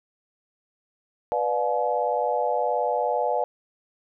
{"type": "chord", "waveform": "sine", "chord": "B diminished seventh", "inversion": "none", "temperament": "just", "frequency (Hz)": [493.9, 592.7, 711.2, 853.4], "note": ["B4", "D5", "F5", "Ab5"], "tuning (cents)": [0, 16, 31, 47], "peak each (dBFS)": -27, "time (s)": [1.32, 3.44], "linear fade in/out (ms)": 0, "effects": []}